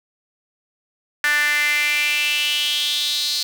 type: tone with high-pass filter sweep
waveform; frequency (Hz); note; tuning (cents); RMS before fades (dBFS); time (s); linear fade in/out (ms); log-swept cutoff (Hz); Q
sawtooth; 295.2; D4; +9; -20; 1.24-3.43; 2; 1700 to 4300; 5.7
effects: none